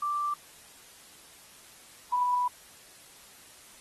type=tone pair in turn; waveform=sine; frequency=1174.7 / 986.4 Hz; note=D6 / B5; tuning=0 / -2 cents; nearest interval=minor third; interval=302 cents; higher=first; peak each=-27 / -24 dBFS; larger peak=second; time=0.02-0.34 / 2.12-2.48 s; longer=second; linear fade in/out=5 ms; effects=white hiss -53 dBFS RMS until 3.8 s + AAC 32 kbps